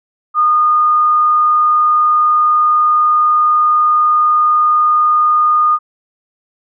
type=tone; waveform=sine; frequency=1224 Hz; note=D#6; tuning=29 cents flat; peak=-8 dBFS; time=0.34-5.79 s; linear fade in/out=50 ms; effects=none